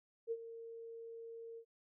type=tone with ADSR envelope; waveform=sine; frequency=458.5 Hz; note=A#4; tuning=29 cents flat; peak=-34 dBFS; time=0.27-1.65 s; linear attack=44 ms; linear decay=50 ms; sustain=-13 dB; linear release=75 ms; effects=none